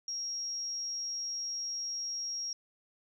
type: tone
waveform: sine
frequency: 5600 Hz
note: F8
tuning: 4 cents sharp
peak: -34 dBFS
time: 0.08-2.53 s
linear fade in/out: 2 ms
effects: 11-bit